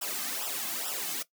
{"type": "noise with flanger", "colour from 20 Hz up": "white", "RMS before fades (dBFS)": -34, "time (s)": [0.01, 1.23], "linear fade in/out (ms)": 10, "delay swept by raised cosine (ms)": [0.45, 2.15], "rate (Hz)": 2.3, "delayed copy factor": -0.95, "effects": ["noise-tail reverb RT60 0.1 s tail -17 dB re dry", "high-pass 200 Hz 12 dB/octave"]}